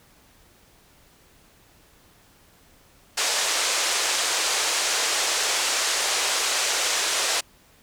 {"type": "band-pass noise", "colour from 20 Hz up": "white", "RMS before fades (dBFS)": -24, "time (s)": [3.17, 7.41], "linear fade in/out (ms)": 10, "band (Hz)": [400, 7900], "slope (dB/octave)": 24, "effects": ["pink hiss -56 dBFS RMS until 7.82 s"]}